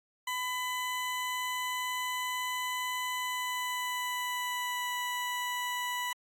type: tone with pitch glide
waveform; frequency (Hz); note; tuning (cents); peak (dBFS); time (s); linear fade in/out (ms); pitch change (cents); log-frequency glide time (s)
20% pulse; 1002 to 985.9; B5 to B5; +25 to -3; -27; 0.27-6.13; 5; -28; 3.15-4.91
effects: AAC 64 kbps